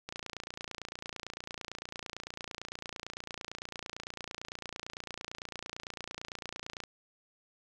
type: click train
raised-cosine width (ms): 0.2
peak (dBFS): -22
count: 196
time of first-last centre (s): 0.09-6.837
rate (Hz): 28.9
effects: none